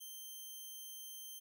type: tone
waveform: 5% pulse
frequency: 3136 Hz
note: G7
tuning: in tune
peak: -39 dBFS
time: 0-1.4 s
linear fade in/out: 20 ms
effects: none